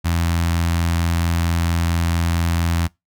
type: tone with notch filter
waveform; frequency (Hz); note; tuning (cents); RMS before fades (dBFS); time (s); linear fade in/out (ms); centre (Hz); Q
sawtooth; 84.4; E2; +41; -19; 0.04-2.88; 20; 450; 0.81
effects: noise-tail reverb RT60 0.2 s tail -24 dB re dry